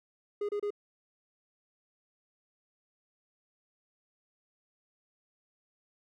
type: tone bursts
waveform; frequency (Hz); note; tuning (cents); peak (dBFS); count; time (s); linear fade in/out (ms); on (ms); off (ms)
triangle; 411.7; G#4; -15; -28; 3; 0.41-0.705; 5; 79; 29
effects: none